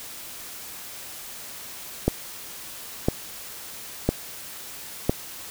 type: click train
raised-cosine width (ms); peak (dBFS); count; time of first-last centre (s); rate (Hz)
2; -5; 4; 2.08-5.095; 0.995
effects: white hiss -39 dBFS RMS until 5.5 s